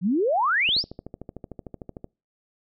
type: exponential sweep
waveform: sine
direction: up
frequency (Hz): 164.5 to 5630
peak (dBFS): -19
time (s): 0.01-0.84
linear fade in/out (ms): 50
type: click train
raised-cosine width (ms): 2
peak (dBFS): -23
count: 19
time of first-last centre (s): 0.69-2.043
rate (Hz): 13.3
effects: noise-tail reverb RT60 0.3 s tail -26 dB re dry